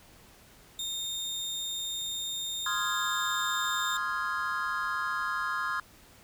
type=tone; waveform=30% pulse; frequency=3657 Hz; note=A#7; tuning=34 cents flat; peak=-30 dBFS; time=0.79-3.97 s; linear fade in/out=2 ms
type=chord; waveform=triangle; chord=F minor seventh; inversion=second; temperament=equal; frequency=1046.5 / 1244.5 / 1396.9 / 1661.2 Hz; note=C6 / Eb6 / F6 / Ab6; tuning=0 / 0 / 0 / 0 cents; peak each=-33 dBFS; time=2.66-5.8 s; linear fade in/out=2 ms
effects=pink hiss -56 dBFS RMS until 6.23 s